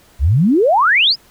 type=exponential sweep; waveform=sine; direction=up; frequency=59.2 to 5330 Hz; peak=-9 dBFS; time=0.19-1.16 s; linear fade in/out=50 ms; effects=pink hiss -49 dBFS RMS until 1.3 s